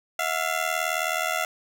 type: ring-modulated tone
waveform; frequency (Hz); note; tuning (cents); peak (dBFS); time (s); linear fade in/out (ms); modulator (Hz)
15% pulse; 685; F5; -34; -15; 0.19-1.45; 2; 39.5
effects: none